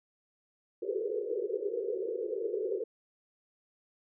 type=band-pass noise; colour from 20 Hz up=pink; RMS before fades=-34 dBFS; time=0.82-2.84 s; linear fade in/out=5 ms; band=370 to 500 Hz; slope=96 dB/octave; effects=none